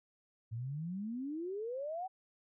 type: exponential sweep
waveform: sine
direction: up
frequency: 108.4 to 775 Hz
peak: -37 dBFS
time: 0.51-2.08 s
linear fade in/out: 20 ms
effects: none